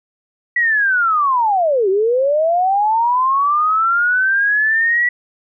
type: linear two-way sweep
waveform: sine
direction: down then up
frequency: 1954 to 370 to 1954 Hz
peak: -12 dBFS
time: 0.56-5.09 s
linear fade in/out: 5 ms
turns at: 1.89 s
effects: none

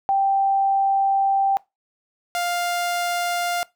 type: tone pair in turn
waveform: sine / sawtooth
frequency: 784 / 700.7 Hz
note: G5 / F5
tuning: 0 / +6 cents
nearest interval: major second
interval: 194 cents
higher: first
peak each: -16 / -18 dBFS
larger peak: first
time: 0.09-1.57 / 2.35-3.63 s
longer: first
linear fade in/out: 0 ms
effects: noise-tail reverb RT60 0.2 s tail -21 dB re dry

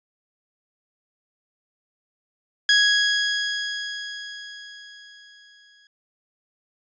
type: tone with exponential decay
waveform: 20% pulse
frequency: 1661.2 Hz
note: G#6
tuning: in tune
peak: -9 dBFS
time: 2.69-5.87 s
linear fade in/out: 2 ms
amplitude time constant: 690 ms
effects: resampled to 16000 Hz

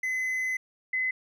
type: tone pair in turn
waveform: triangle / sine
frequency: 2032 / 2032 Hz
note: B6 / B6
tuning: +49 / +49 cents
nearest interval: unison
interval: 0 cents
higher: neither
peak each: -25 dBFS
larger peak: neither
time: 0.03-0.57 / 0.93-1.11 s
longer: first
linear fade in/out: 5 ms
effects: none

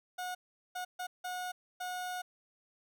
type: tone bursts at uneven times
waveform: 30% pulse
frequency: 727 Hz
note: F#5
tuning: 31 cents flat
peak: -34 dBFS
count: 5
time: 0.18-0.35 / 0.75-0.85 / 0.99-1.07 / 1.24-1.52 / 1.8-2.22 s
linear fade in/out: 10 ms
effects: none

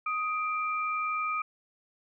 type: tone pair together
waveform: sine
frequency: 1250.7 / 2361 Hz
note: D#6 / D7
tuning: +9 / +9 cents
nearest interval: major seventh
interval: 1100 cents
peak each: -29 / -34 dBFS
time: 0.06-1.42 s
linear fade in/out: 5 ms
effects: none

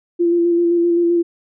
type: tone with vibrato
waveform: sine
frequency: 343.2 Hz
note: F4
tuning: 30 cents flat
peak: -12 dBFS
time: 0.19-1.23 s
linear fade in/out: 20 ms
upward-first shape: square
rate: 7.7 Hz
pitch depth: 16 cents each way
effects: none

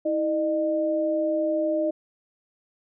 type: tone pair together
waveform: sine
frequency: 322.7 / 609.2 Hz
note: E4 / D#5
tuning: -37 / -37 cents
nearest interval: major seventh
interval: 1100 cents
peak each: -26 / -23 dBFS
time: 0.05-1.91 s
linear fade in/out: 10 ms
effects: none

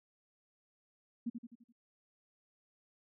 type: tone with echo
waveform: sine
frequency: 235.4 Hz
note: A#3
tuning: 17 cents sharp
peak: -33 dBFS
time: 1.26-1.3 s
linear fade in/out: 10 ms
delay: 85 ms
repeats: 5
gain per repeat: -6 dB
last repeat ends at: 1.725 s
effects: none

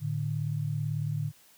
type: tone pair together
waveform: sine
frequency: 111 / 149.18 Hz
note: A2 / D3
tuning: +16 / +27 cents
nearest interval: perfect fourth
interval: 511 cents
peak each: -32 / -30 dBFS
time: 0-1.32 s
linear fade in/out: 50 ms
effects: white hiss -59 dBFS RMS until 1.57 s

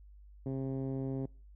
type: tone with low-pass filter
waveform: 10% pulse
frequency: 133.8 Hz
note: C3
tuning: 39 cents sharp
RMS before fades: -36 dBFS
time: 0.46-1.26 s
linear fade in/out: 2 ms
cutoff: 310 Hz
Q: 0.85
effects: noise-tail reverb RT60 0.4 s tail -25 dB re dry + added 50 Hz sine -52 dBFS peak until 1.55 s

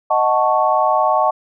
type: chord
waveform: sine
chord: D# half-diminished seventh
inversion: none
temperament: equal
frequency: 622.3 / 740 / 880 / 1108.7 Hz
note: D#5 / F#5 / A5 / C#6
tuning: 0 / 0 / 0 / 0 cents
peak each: -18 dBFS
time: 0.1-1.31 s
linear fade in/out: 10 ms
effects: none

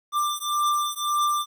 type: beating tone pair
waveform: square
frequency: 1184 / 1185.8 Hz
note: D6 / D6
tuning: +14 / +16 cents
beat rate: 1.8 Hz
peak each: -26 dBFS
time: 0.12-1.46 s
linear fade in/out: 50 ms
effects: 10-bit

